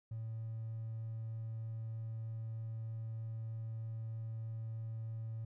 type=tone with hard clipping; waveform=triangle; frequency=112.1 Hz; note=A2; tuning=33 cents sharp; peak=-40 dBFS; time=0.11-5.45 s; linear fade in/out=5 ms; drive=4 dB; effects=none